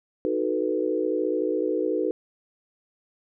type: chord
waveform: sine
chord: B dominant seventh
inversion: first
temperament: equal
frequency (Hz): 311.1 / 370 / 440 / 493.9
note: D#4 / F#4 / A4 / B4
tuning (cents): 0 / 0 / 0 / 0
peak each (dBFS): -28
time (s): 0.25-2.11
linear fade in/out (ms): 0
effects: none